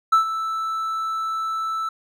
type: tone with ADSR envelope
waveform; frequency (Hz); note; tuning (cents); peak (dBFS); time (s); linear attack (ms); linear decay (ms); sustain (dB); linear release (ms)
triangle; 1318.5; E6; 0; -8; 0.12-1.89; 11; 110; -13; 5
effects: tanh soft clip ceiling -6 dBFS